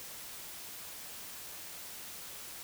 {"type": "silence", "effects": ["white hiss -46 dBFS RMS until 2.63 s"]}